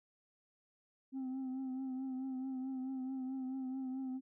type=tone with vibrato; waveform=sine; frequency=261.6 Hz; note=C4; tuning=in tune; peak=-35 dBFS; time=1.12-4.21 s; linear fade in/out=50 ms; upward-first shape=triangle; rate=4.6 Hz; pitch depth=43 cents each way; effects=tanh soft clip ceiling -37 dBFS